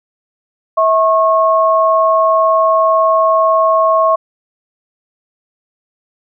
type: tone pair together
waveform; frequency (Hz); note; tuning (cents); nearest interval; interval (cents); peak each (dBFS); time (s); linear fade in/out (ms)
sine; 648.1 / 1090; E5 / C#6; -30 / -29; major sixth; 901; -11; 0.77-4.16; 10
effects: none